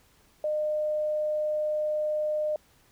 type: tone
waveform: sine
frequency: 608 Hz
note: D#5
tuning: 40 cents flat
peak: -25 dBFS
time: 0.44-2.56 s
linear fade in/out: 2 ms
effects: pink hiss -62 dBFS RMS until 2.91 s